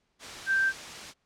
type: tone in noise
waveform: sine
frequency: 1568 Hz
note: G6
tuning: in tune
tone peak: -22 dBFS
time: 0.46-0.73 s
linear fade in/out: 50 ms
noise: white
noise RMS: -40 dBFS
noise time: 0.19-1.14 s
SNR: +15 dB
effects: pink hiss -74 dBFS RMS until 1.25 s + low-pass 6000 Hz 12 dB/octave